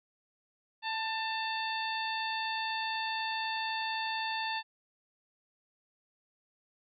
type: harmonic tone with a mistuned harmonic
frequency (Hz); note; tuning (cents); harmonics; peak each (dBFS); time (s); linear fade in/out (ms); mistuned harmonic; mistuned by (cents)
892; A5; +23; 1 / 2 / 3 / 4 / 5; -35 / -38 / -40 / -41 / -42; 0.82-4.63; 50; 1; -15
effects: none